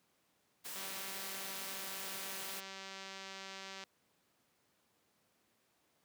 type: noise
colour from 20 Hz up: white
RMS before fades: -45 dBFS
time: 0.64-2.61 s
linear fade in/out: 20 ms
type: click train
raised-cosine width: 0.2 ms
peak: -30 dBFS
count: 595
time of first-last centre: 0.76-3.838 s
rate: 193 Hz
effects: pink hiss -75 dBFS RMS until 6.04 s + high-pass 150 Hz 12 dB/octave